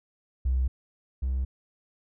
triangle tone pair in turn, 64 / 65.04 Hz, C2 / C2, -38 / -10 cents, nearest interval unison, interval 28 cents, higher second, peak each -18 / -22 dBFS, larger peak first, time 0.45-0.68 / 1.22-1.45 s, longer neither, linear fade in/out 10 ms, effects tanh soft clip ceiling -20 dBFS

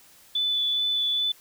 sine tone with vibrato, 3479 Hz, A7, 20 cents flat, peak -22 dBFS, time 0.35-1.32 s, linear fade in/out 5 ms, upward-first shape sine, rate 2.4 Hz, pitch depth 10 cents each way, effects white hiss -54 dBFS RMS until 1.4 s

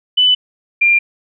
sine tone pair in turn, 2997 / 2390 Hz, F#7 / D7, +22 / +30 cents, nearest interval major third, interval 392 cents, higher first, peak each -8 dBFS, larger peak neither, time 0.17-0.35 / 0.81-0.99 s, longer neither, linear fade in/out 10 ms, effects none

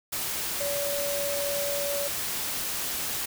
sine tone in noise, 570 Hz, C#5, 48 cents sharp, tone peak -29 dBFS, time 0.6-2.08 s, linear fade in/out 10 ms, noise white, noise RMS -31 dBFS, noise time 0.12-3.26 s, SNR -1 dB, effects none

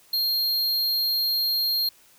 square tone, 4220 Hz, C8, 14 cents sharp, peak -22 dBFS, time 0.13-1.89 s, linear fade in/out 5 ms, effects white hiss -56 dBFS RMS until 2.18 s

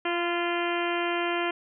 harmonic tone with a mistuned harmonic, 346.2 Hz, F4, 15 cents flat, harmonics 1 / 2 / 3 / 4 / 5 / 6 / 7 / 8 / 9, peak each -29 / -32 / -34 / -35 / -36 / -37 / -37 / -38 / -39 dBFS, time 0.05-1.51 s, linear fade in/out 5 ms, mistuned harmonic 3, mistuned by -16 cents, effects none

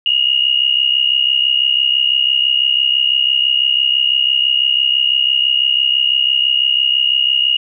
sine tone pair together, 2835 / 2901 Hz, F7 / F#7, +25 / -35 cents, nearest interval unison, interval 40 cents, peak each -14 dBFS, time 0.06-7.57 s, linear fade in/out 2 ms, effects none

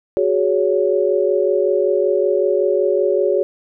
sine chord, F# suspended second, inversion none, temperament equal with one note detuned, 370 / 415.3 / 561.5 Hz, F#4 / G#4 / C#5, 0 / 0 / +22 cents, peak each -18 dBFS, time 0.17-3.43 s, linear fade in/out 0 ms, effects none

